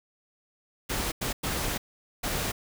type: noise bursts at uneven times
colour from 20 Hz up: pink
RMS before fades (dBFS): -30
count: 4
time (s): 0.89-1.12 / 1.21-1.33 / 1.43-1.78 / 2.23-2.52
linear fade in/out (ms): 10
effects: none